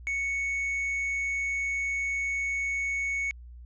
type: tone with tanh clipping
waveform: sine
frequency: 2218 Hz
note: C#7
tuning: in tune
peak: -28 dBFS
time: 0.07-3.31 s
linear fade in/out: 0 ms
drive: 4 dB
effects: added 60 Hz sine -43 dBFS peak until 3.65 s + resampled to 16000 Hz